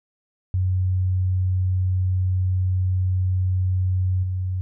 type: tone with level steps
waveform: sine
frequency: 92.5 Hz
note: F#2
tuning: in tune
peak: -18 / -22 dBFS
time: 0.54-4.61 s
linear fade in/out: 0 ms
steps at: 4.23 s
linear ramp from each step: 5 ms
effects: none